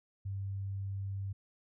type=tone; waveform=sine; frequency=98 Hz; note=G2; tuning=in tune; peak=-35 dBFS; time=0.25-1.33 s; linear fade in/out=10 ms; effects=none